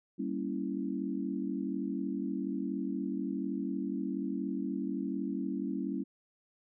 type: chord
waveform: sine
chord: G diminished seventh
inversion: none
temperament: equal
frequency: 196 / 233.1 / 277.2 / 329.6 Hz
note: G3 / Bb3 / Db4 / Fb4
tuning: 0 / 0 / 0 / 0 cents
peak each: -37 / -39 / -36 / -39 dBFS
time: 0.18-6.04 s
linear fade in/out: 20 ms
effects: none